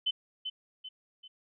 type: tone with echo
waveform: sine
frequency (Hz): 3043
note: F#7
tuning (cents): +48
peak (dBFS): -26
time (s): 0.06-0.11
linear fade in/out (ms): 10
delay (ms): 390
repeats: 3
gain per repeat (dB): -7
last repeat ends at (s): 1.28
effects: none